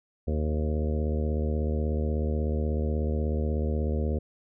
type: harmonic tone with a mistuned harmonic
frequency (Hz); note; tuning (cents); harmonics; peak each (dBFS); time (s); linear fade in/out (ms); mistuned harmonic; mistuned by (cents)
76.4; D#2; -31; 1 / 2 / 3 / 4 / 5 / 6 / 7 / 8 / 9; -26 / -36 / -33 / -41 / -37 / -37 / -38 / -48 / -47; 0.27-4.19; 10; 8; -18
effects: none